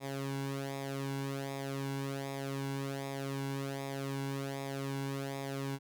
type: tone with flanger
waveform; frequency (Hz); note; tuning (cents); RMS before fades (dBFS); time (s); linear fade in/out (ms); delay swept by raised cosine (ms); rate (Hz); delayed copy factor
sawtooth; 137.2; C#3; -17; -38; 0-5.79; 50; 0.67 to 1.63; 1.3; -0.7
effects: none